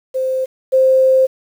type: tone pair in turn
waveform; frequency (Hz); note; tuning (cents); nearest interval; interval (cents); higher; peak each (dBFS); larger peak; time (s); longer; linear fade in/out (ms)
sine; 521 / 524; C5 / C5; -7 / +2; unison; 9; second; -15 / -8; second; 0.14-0.46 / 0.72-1.27; second; 20
effects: 7-bit